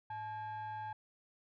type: tone with frequency modulation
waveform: sine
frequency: 861 Hz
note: A5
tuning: 38 cents flat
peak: -38 dBFS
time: 0.1-0.93 s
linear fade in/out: 5 ms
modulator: 753 Hz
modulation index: 0.53
effects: tanh soft clip ceiling -38 dBFS